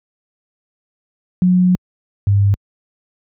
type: tone pair in turn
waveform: sine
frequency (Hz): 181.6 / 100.23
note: F#3 / G2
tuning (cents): -32 / +39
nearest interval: minor seventh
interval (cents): 1029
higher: first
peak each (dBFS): -9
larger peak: neither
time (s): 1.42-1.75 / 2.27-2.54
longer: first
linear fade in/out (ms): 0
effects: high-pass 60 Hz 12 dB/octave